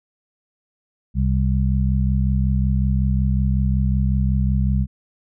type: harmonic tone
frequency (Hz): 65.41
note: C2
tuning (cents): 0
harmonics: 1 / 2 / 3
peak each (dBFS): -18 / -21 / -23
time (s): 1.14-4.87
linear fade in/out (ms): 50
effects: none